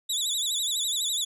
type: tone with vibrato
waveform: 25% pulse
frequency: 3655 Hz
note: A#7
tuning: 35 cents flat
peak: -21 dBFS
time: 0.09-1.25 s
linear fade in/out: 10 ms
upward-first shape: sine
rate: 12 Hz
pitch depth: 130 cents each way
effects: none